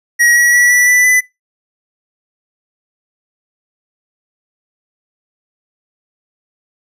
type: tone with pitch steps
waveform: square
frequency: 1904 / 1922.8 / 1941.8 / 1960.9 / 1980.3 / 1999.8 Hz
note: A#6 / B6 / B6 / B6 / B6 / B6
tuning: +36 / -47 / -30 / -13 / +4 / +21 cents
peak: -8 dBFS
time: 0.19-1.21 s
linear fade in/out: 20 ms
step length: 170 ms
effects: noise-tail reverb RT60 0.2 s tail -21 dB re dry + resampled to 32000 Hz